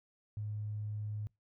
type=tone with tanh clipping; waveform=triangle; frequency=105.5 Hz; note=G#2; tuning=28 cents sharp; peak=-36 dBFS; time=0.37-1.27 s; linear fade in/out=0 ms; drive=3 dB; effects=noise-tail reverb RT60 0.2 s tail -25 dB re dry